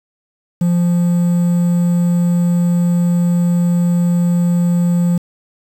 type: tone with quantisation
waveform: triangle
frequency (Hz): 174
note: F3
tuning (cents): -6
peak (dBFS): -9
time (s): 0.61-5.18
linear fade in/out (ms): 5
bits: 6
effects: none